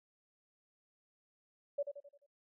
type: tone with echo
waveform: sine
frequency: 570 Hz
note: C#5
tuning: 48 cents sharp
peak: -31 dBFS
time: 1.78-1.83 s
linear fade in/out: 10 ms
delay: 87 ms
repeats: 5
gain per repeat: -7 dB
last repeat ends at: 2.265 s
effects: noise-tail reverb RT60 0.1 s tail -24 dB re dry